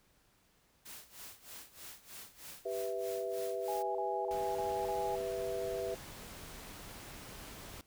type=noise with tremolo; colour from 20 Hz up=white; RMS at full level=-48 dBFS; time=0.85-3.83 s; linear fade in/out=10 ms; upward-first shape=sine; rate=3.2 Hz; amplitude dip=85%
type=chord; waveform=sine; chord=E minor; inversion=first; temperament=equal; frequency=392 / 493.9 / 659.3 Hz; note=G4 / B4 / E5; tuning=0 / 0 / 0 cents; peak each=-39 dBFS; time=2.65-5.95 s; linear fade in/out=10 ms
type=tone bursts; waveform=sine; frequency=829 Hz; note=G#5; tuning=3 cents flat; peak=-36 dBFS; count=5; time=3.68-5.154 s; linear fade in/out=2 ms; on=270 ms; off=31 ms
type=noise; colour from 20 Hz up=pink; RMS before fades=-49 dBFS; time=4.31-7.81 s; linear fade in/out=0 ms
effects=pink hiss -70 dBFS RMS until 7.86 s

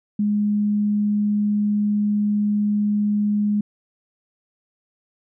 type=tone; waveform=sine; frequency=207.7 Hz; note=G#3; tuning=in tune; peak=-17 dBFS; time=0.19-3.61 s; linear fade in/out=5 ms; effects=none

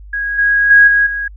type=tone with level steps; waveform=sine; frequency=1649 Hz; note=G#6; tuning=13 cents flat; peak=-16 / -9 / -3 / -8 / -17 dBFS; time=0.13-1.28 s; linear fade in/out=5 ms; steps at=0.38 / 0.7 / 0.87 / 1.06 s; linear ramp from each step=10 ms; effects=added 50 Hz sine -32 dBFS peak until 1.36 s

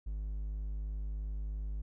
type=tone; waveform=triangle; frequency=51.5 Hz; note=G#1; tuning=14 cents flat; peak=-33 dBFS; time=0.06-1.82 s; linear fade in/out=10 ms; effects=none

